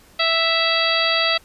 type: harmonic tone with a mistuned harmonic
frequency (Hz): 659.3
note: E5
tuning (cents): 0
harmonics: 1 / 2 / 3 / 4 / 5 / 6 / 7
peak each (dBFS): -24 / -24 / -24 / -24 / -24 / -24 / -24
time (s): 0.19-1.38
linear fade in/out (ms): 10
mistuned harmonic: 6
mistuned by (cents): -34
effects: pink hiss -51 dBFS RMS until 1.44 s + resampled to 32000 Hz